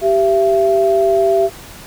sine tone pair together, 390.1 / 672 Hz, G4 / E5, -8 / +33 cents, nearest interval major sixth, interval 941 cents, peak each -13 dBFS, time 0.01-1.5 s, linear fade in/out 50 ms, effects pink hiss -36 dBFS RMS until 1.86 s

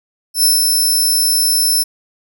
15% pulse tone with ADSR envelope, 5310 Hz, E8, 12 cents sharp, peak -3 dBFS, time 0.34-1.84 s, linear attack 98 ms, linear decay 160 ms, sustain -3 dB, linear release 19 ms, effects none

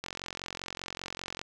click train, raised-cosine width 0.2 ms, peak -19 dBFS, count 63, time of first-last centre 0.04-1.415 s, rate 45.1 Hz, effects none

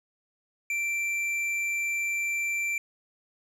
sine tone with tanh clipping, 2349 Hz, D7, in tune, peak -28 dBFS, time 0.7-2.78 s, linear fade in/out 2 ms, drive 9 dB, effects none

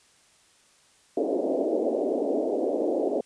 pink band-pass noise, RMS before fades -26 dBFS, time 1.17-3.21 s, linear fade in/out 5 ms, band 270 to 660 Hz, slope 48 dB/octave, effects white hiss -60 dBFS RMS until 3.25 s + resampled to 22050 Hz

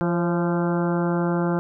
harmonic tone with a mistuned harmonic, 172.2 Hz, F3, 24 cents flat, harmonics 1 / 2 / 3 / 4 / 5 / 6 / 7 / 8 / 9, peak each -22 / -25 / -30 / -33 / -33 / -36 / -38 / -35 / -40 dBFS, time 0.01-1.59 s, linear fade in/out 0 ms, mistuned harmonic 3, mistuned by +45 cents, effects none

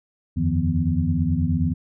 sine tone cluster, 82.2 / 91.6 / 154.2 / 171.7 / 248.4 Hz, E2 / F#2 / D#3 / F3 / B3, -4 / -17 / -15 / -29 / +10 cents, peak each -25 dBFS, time 0.36-1.74 s, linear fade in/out 20 ms, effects none

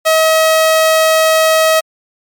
sawtooth tone, 638 Hz, D#5, 43 cents sharp, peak -4 dBFS, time 0.05-1.81 s, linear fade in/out 20 ms, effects MP3 96 kbps

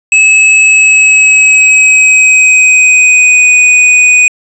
square tone with pitch glide, 2586 to 2485 Hz, E7 to D#7, -34 to -3 cents, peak -3 dBFS, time 0.12-4.28 s, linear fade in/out 2 ms, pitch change -69 cents, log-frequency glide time 0.62-3.54 s, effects resampled to 22050 Hz + 7-bit

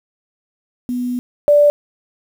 sine tone pair in turn, 246.9 / 585.2 Hz, B3 / D5, 0 / -6 cents, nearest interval octave + minor third, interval 1494 cents, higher second, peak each -18 / -7 dBFS, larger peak second, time 0.89-1.19 / 1.48-1.7 s, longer first, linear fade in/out 0 ms, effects 7-bit

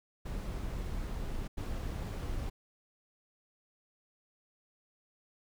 brown noise bursts at uneven times, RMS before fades -37 dBFS, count 2, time 0.25-1.48 / 1.57-2.5 s, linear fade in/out 10 ms, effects none

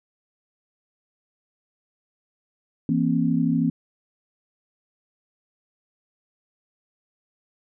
sine tone cluster, 166.4 / 234.9 / 267.7 Hz, E3 / A#3 / C4, +17 / +13 / +40 cents, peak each -23 dBFS, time 2.89-3.7 s, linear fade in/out 2 ms, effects none

